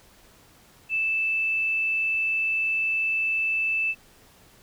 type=tone; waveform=sine; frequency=2637 Hz; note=E7; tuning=in tune; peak=-22 dBFS; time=0.89-3.95 s; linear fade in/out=50 ms; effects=pink hiss -55 dBFS RMS until 4.62 s